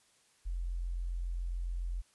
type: tone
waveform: sine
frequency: 43.6 Hz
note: F1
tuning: 2 cents flat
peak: -33 dBFS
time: 0.45-2.02 s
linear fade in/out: 20 ms
effects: white hiss -68 dBFS RMS until 2.14 s + resampled to 24000 Hz